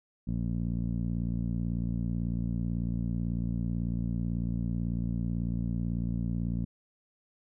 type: tone with low-pass filter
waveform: 15% pulse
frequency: 58.1 Hz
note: A#1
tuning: 5 cents flat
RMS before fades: -31 dBFS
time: 0.27-6.65 s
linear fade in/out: 10 ms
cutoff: 220 Hz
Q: 1.8
effects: none